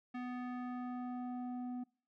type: tone with low-pass filter sweep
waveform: square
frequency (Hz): 248.2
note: B3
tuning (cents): +9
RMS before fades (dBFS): -42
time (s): 0.14-1.84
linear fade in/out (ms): 10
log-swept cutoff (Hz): 2200 to 540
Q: 1.3
effects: noise-tail reverb RT60 0.4 s tail -25 dB re dry